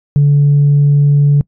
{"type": "tone", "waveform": "sine", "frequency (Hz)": 144, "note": "D3", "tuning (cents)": -34, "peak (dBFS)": -4, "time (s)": [0.16, 1.41], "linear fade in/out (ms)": 0, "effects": ["noise-tail reverb RT60 0.1 s tail -24 dB re dry", "tanh soft clip ceiling -3 dBFS"]}